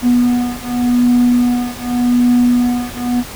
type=beating tone pair; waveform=triangle; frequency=243.9 / 244.76 Hz; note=B3 / B3; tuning=-21 / -15 cents; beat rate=0.86 Hz; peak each=-11 dBFS; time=0.02-3.24 s; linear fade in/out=50 ms; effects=tanh soft clip ceiling -2 dBFS + pink hiss -30 dBFS RMS until 3.35 s